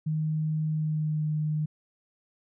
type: tone with pitch glide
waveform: sine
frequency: 155.56 to 153.06 Hz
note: D#3 to D#3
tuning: 0 to -28 cents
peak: -25 dBFS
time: 0.06-1.66 s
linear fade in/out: 10 ms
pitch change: -28 cents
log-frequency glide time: 0.68-1.25 s
effects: none